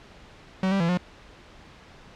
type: tone with pitch steps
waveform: 45% pulse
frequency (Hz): 188.7 / 195.9 / 168.3 / 179.3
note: F#3 / G3 / E3 / F3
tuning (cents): +34 / -1 / +36 / +46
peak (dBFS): -21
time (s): 0.63-0.974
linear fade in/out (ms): 2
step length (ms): 86
effects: pink hiss -49 dBFS RMS until 2.15 s + low-pass 4000 Hz 12 dB/octave